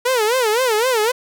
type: tone with vibrato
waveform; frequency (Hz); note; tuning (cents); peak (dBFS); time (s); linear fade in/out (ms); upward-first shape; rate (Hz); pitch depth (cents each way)
sawtooth; 469.9; A#4; +14; -11; 0.05-1.12; 10; sine; 3.9; 190
effects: none